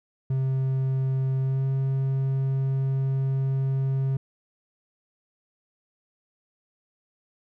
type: tone with pitch glide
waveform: triangle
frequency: 132.6 to 134.37 Hz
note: C3 to C3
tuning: +23 to +46 cents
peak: -20 dBFS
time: 0.3-4.17 s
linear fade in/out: 5 ms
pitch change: +23 cents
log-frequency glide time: 1.42-1.66 s
effects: none